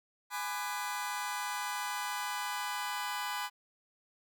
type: chord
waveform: sawtooth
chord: G# half-diminished seventh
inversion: none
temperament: just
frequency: 830.6 / 996.7 / 1196.1 / 1495.1 Hz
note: G#5 / B5 / D6 / F#6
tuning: 0 / +16 / +31 / +18 cents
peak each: -36 / -34 / -39 / -39 dBFS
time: 0.3-3.5 s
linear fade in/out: 50 ms
effects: none

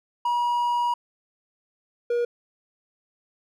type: tone pair in turn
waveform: triangle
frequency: 961 / 477.6 Hz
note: B5 / A#4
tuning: -48 / +42 cents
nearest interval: octave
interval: 1210 cents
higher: first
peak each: -19 dBFS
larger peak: neither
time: 0.25-0.94 / 2.1-2.25 s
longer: first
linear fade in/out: 5 ms
effects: none

